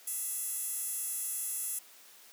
15% pulse tone with high-pass filter, 671 Hz, E5, 31 cents sharp, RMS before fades -36 dBFS, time 0.07-1.79 s, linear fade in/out 5 ms, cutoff 9700 Hz, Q 3.7, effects white hiss -56 dBFS RMS until 2.32 s + high-pass 300 Hz 12 dB/octave

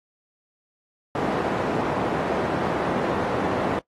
white band-pass noise, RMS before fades -25 dBFS, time 1.15-3.79 s, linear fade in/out 2 ms, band 140 to 690 Hz, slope 12 dB/octave, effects noise-tail reverb RT60 0.1 s tail -20 dB re dry + AAC 32 kbps

